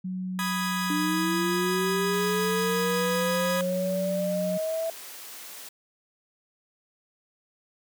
sine tone with pitch glide, 185 to 181.82 Hz, F#3 to F#3, 0 to -30 cents, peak -29 dBFS, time 0.04-4.58 s, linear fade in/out 10 ms, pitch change -30 cents, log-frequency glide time 0.25-1.25 s
sawtooth chord, G# minor, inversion first, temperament equal, 987.8 / 1244.5 / 1661.2 Hz, B5 / D#6 / G#6, 0 / 0 / 0 cents, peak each -29 dBFS, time 0.39-3.61 s, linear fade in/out 0 ms
sine linear sweep, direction up, 292.4 to 659.3 Hz, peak -26 dBFS, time 0.9-4.9 s, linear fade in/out 2 ms
white high-pass noise, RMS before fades -42 dBFS, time 2.13-5.69 s, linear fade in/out 5 ms, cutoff 310 Hz, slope 12 dB/octave
effects none

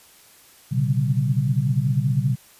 sine tone cluster, 120.7 / 135.6 / 145.8 / 191.6 Hz, B2 / C#3 / D3 / G3, -39 / -38 / -12 / -39 cents, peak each -23 / -21 / -25 / -28 dBFS, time 0.71-2.36 s, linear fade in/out 20 ms, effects white hiss -51 dBFS RMS until 2.59 s + resampled to 32000 Hz

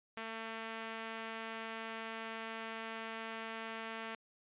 5% pulse tone, 224.3 Hz, A3, 34 cents sharp, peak -30 dBFS, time 0.17-4.15 s, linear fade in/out 2 ms, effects resampled to 8000 Hz

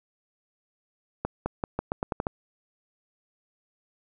accelerating click train, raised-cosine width 1 ms, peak -13 dBFS, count 9, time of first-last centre 1.25-2.269 s, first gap 210 ms, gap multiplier 0.85, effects none

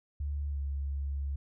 sine tone with pitch glide, 72 to 69.83 Hz, D2 to C#2, -34 to +13 cents, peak -31 dBFS, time 0.2-1.36 s, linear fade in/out 5 ms, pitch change -53 cents, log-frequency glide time 0.5-0.58 s, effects none

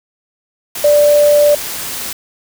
sine tone in noise, 587.3 Hz, D5, in tune, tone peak -6 dBFS, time 0.84-1.55 s, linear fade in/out 5 ms, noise white, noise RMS -23 dBFS, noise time 0.75-2.13 s, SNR +14 dB, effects none

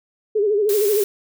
sine tone with vibrato, 415.3 Hz, G#4, in tune, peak -15 dBFS, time 0.35-1.04 s, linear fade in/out 10 ms, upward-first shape sine, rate 13 Hz, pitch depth 85 cents each way
blue noise, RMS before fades -27 dBFS, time 0.69-1.04 s, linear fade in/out 2 ms
effects none

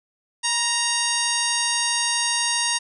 harmonic tone with a mistuned harmonic, 932.3 Hz, A#5, in tune, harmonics 1 / 2 / 3 / 4 / 5 / 6 / 7 / 9 / 10, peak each -29 / -29 / -29 / -29 / -29 / -29 / -29 / -29 / -29 dBFS, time 0.43-2.79 s, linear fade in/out 20 ms, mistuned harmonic 1, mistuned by +44 cents, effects none

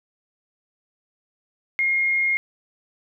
sine tone, 2139 Hz, C7, 38 cents sharp, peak -18 dBFS, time 1.79-2.37 s, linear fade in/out 0 ms, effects none

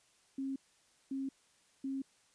sine tone bursts, 270 Hz, C#4, 45 cents flat, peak -35 dBFS, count 3, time 0.38-2.02 s, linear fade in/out 5 ms, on 180 ms, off 550 ms, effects white hiss -69 dBFS RMS until 2.34 s + resampled to 22050 Hz

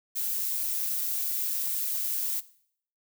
violet noise with amplitude modulation, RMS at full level -28 dBFS, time 0.15-2.41 s, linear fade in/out 20 ms, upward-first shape sine, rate 140 Hz, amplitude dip 40%, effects noise-tail reverb RT60 0.6 s tail -18 dB re dry

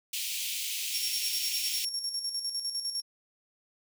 pink high-pass noise, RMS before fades -34 dBFS, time 0.13-1.85 s, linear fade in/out 5 ms, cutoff 2400 Hz, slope 48 dB/octave
35% pulse tone with tremolo, 5520 Hz, F8, 21 cents flat, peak -27 dBFS, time 0.93-3.02 s, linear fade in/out 20 ms, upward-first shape square, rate 9.9 Hz, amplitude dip 55%
effects none

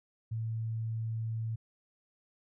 sine tone, 112.5 Hz, A2, 39 cents sharp, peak -32 dBFS, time 0.31-1.56 s, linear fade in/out 10 ms, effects none

